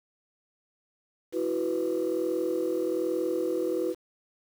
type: chord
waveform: sine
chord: E suspended second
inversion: none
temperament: just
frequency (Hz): 329.6 / 370.8 / 494.4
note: E4 / F#4 / B4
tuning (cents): 0 / +4 / +2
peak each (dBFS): -29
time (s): 1.32-3.95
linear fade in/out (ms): 50
effects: tanh soft clip ceiling -20 dBFS + 8-bit